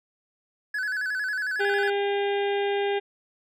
triangle tone with vibrato, 1600 Hz, G6, 35 cents sharp, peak -24 dBFS, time 0.74-1.9 s, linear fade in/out 5 ms, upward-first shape square, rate 11 Hz, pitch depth 94 cents each way
harmonic tone, 402.3 Hz, G4, 45 cents sharp, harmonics 1 / 2 / 4 / 5 / 6 / 7 / 8 / 9, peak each -24 / -30 / -36 / -38 / -40 / -41 / -42 / -43 dBFS, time 1.59-3 s, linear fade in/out 20 ms
effects none

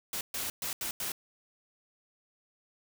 white noise bursts at uneven times, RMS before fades -35 dBFS, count 5, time 0.13-0.21 / 0.34-0.5 / 0.62-0.73 / 0.81-0.91 / 1-1.12 s, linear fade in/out 2 ms, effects none

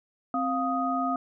sine tone cluster, 262.7 / 702 / 1248 Hz, C4 / F5 / D#6, +7 / +9 / +5 cents, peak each -29 dBFS, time 0.34-1.16 s, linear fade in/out 2 ms, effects none

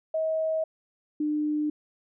sine tone pair in turn, 637 / 300.6 Hz, D#5 / D4, +41 / +40 cents, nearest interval octave + minor second, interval 1301 cents, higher first, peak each -24 dBFS, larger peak neither, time 0.14-0.64 / 1.2-1.7 s, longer neither, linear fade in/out 5 ms, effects none

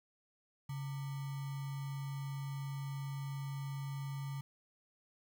sine tone with sample-and-hold, 138.59 Hz, C#3, in tune, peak -38 dBFS, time 0.69-4.41 s, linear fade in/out 5 ms, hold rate 1050 Hz, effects none

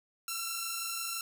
5% pulse tone pair together, 1345 / 1370.9 Hz, E6 / F6, +34 / -33 cents, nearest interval unison, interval 33 cents, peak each -24 / -28 dBFS, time 0.28-1.21 s, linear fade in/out 2 ms, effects none

